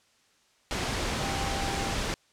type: tone in noise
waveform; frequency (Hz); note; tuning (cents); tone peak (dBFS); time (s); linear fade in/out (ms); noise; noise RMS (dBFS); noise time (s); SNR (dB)
sine; 789; G5; +11; -35; 1.2-1.94; 0; pink; -30; 0.71-2.14; -8
effects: white hiss -65 dBFS RMS until 2.32 s + low-pass 7000 Hz 12 dB/octave